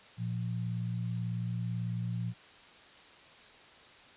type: tone pair together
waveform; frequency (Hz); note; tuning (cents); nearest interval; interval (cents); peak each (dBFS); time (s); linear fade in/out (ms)
sine; 116.54 / 174.76; A#2 / F3; 0 / +1; perfect fifth; 701; -33 / -37; 0.17-2.34; 50
effects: white hiss -55 dBFS RMS until 4.16 s + resampled to 8000 Hz